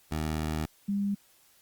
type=tone pair in turn; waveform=15% pulse / sine; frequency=77.78 / 200.8 Hz; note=D#2 / G3; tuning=0 / +42 cents; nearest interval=octave + major third; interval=1642 cents; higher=second; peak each=-23 / -26 dBFS; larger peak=first; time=0.11-0.66 / 0.88-1.15 s; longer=first; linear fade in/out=10 ms; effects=white hiss -62 dBFS RMS until 1.61 s + Opus 48 kbps